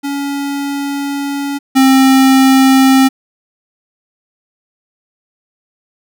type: tone pair in turn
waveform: square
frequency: 281.4 / 265.6 Hz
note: C#4 / C4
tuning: +26 / +26 cents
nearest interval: minor second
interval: 100 cents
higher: first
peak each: -17 / -6 dBFS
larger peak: second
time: 0.03-1.59 / 1.75-3.09 s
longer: first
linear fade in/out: 20 ms
effects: none